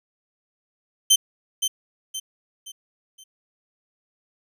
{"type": "tone with echo", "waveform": "20% pulse", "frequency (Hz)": 3100, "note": "G7", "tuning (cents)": -20, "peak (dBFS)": -7, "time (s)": [1.1, 1.16], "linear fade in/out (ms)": 10, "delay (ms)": 520, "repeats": 4, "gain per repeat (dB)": -8, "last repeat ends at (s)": 3.24, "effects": []}